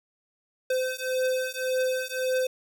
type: beating tone pair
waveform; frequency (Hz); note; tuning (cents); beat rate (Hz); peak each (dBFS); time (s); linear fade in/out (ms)
square; 513 / 514.8; C5 / C5; -34 / -28; 1.8; -29; 0.7-2.47; 5
effects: none